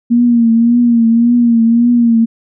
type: tone with vibrato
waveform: sine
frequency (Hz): 234.4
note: A#3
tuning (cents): +10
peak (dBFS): -6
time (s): 0.1-2.26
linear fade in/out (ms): 20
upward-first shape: triangle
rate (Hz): 1.8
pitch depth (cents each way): 62
effects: none